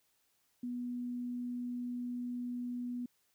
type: tone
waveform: sine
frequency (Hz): 244.7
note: B3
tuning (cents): -16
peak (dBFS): -36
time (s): 0.63-3.06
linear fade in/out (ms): 5
effects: white hiss -75 dBFS RMS until 3.34 s